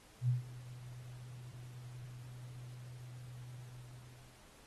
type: tone with ADSR envelope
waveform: sine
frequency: 123.47 Hz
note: B2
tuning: in tune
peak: -27 dBFS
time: 0.21-4.47 s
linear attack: 74 ms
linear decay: 140 ms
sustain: -20 dB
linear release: 860 ms
effects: pink hiss -62 dBFS RMS until 4.66 s + AAC 32 kbps